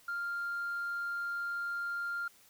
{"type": "tone", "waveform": "sine", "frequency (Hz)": 1396.9, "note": "F6", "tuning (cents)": 0, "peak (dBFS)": -32, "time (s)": [0.08, 2.28], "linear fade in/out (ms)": 5, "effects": ["tanh soft clip ceiling -31 dBFS", "white hiss -62 dBFS RMS until 2.49 s"]}